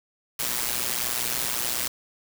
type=noise with amplitude modulation; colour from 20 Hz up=white; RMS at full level=-24 dBFS; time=0.39-1.88 s; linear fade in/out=5 ms; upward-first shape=sine; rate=121 Hz; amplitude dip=80%; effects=none